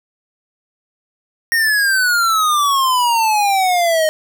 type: exponential sweep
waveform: square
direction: down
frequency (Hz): 1864.7 to 617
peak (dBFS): -13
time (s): 1.52-4.09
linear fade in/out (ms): 0
effects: none